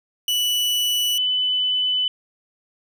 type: tone pair in turn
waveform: 40% pulse / sine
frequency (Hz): 2960 / 3003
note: F#7 / F#7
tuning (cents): 0 / +25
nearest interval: unison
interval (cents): 25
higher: second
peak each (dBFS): -18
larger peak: neither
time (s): 0.28-1.18 / 1.18-2.08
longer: neither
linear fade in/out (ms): 2
effects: none